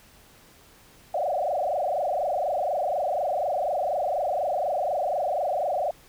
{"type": "tone with frequency modulation", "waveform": "sine", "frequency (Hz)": 659.3, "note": "E5", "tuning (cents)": 0, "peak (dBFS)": -23, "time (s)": [1.14, 5.91], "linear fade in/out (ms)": 5, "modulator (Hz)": 24.1, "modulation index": 4.1, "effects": ["pink hiss -54 dBFS RMS until 6.08 s"]}